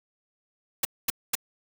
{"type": "noise bursts", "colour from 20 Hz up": "white", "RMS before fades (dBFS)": -24, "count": 3, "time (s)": [0.83, 1.353], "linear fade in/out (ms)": 5, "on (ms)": 21, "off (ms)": 230, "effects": []}